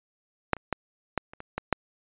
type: clicks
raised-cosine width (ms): 0.5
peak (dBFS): -6 / -26 / -11 / -10 / -28 / -24 / -14 / -6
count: 8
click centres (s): 0.533 / 0.567 / 0.727 / 1.177 / 1.335 / 1.404 / 1.58 / 1.727
effects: resampled to 8000 Hz